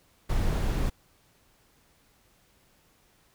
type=noise; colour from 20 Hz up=brown; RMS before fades=-26 dBFS; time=0.29-0.9 s; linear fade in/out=10 ms; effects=pink hiss -64 dBFS RMS until 3.34 s